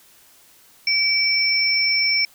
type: tone pair together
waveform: sine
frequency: 2300 / 5386 Hz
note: D7 / E8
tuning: -37 / +36 cents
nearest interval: octave + minor third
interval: 1473 cents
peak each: -19 dBFS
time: 0.87-2.25 s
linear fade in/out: 2 ms
effects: white hiss -52 dBFS RMS until 2.34 s